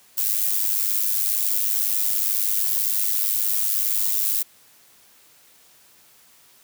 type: noise with amplitude modulation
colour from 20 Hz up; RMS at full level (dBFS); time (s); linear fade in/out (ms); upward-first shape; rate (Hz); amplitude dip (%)
violet; -19; 0.17-4.43; 10; sine; 102; 70
effects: white hiss -54 dBFS RMS until 6.63 s + high-pass 60 Hz 12 dB/octave